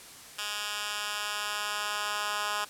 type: tone with high-pass filter sweep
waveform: 10% pulse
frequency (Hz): 207.7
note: G#3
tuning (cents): 0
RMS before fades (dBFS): -33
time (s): 0.38-2.65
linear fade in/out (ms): 10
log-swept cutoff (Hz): 2100 to 1200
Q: 1.1
effects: white hiss -48 dBFS RMS until 2.69 s + low-pass 11000 Hz 12 dB/octave